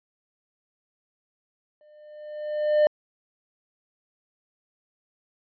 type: tone with exponential growth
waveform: triangle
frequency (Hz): 602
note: D5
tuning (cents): +43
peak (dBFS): -12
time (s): 1.81-2.87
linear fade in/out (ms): 1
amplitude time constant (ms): 230
effects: resampled to 11025 Hz